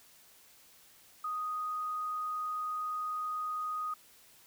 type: tone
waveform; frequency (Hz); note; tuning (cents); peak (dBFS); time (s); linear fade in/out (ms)
sine; 1244.5; D#6; 0; -33; 1.24-3.94; 5
effects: white hiss -60 dBFS RMS until 4.46 s